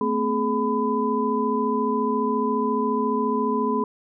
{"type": "tone cluster", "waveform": "sine", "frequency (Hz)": [223, 257.4, 421.9, 1003], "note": ["A3", "C4", "G#4", "B5"], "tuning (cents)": [23, -28, 27, 26], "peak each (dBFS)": [-26, -27, -25, -25], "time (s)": [0.01, 3.84], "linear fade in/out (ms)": 2, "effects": []}